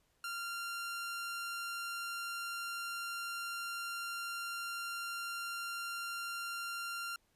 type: tone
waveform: sawtooth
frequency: 1386 Hz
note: F6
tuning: 14 cents flat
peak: -35 dBFS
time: 0.24-7.16 s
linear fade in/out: 2 ms
effects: pink hiss -75 dBFS RMS until 7.35 s + resampled to 32000 Hz